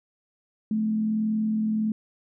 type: tone with frequency modulation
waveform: sine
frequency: 216.9 Hz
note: A3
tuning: 25 cents flat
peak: -22 dBFS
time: 0.71-1.92 s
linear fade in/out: 2 ms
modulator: 41.4 Hz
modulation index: 0.25
effects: none